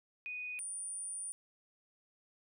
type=tone pair in turn; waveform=sine; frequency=2483 / 9356 Hz; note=D#7 / D9; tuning=-4 / -8 cents; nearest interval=octave + major seventh; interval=2296 cents; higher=second; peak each=-39 / -39 dBFS; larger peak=neither; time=0.26-0.59 / 0.59-1.32 s; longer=second; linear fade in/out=0 ms; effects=none